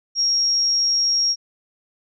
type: tone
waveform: sine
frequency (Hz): 5588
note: F8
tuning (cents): 0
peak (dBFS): -16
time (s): 0.15-1.36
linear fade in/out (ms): 50
effects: none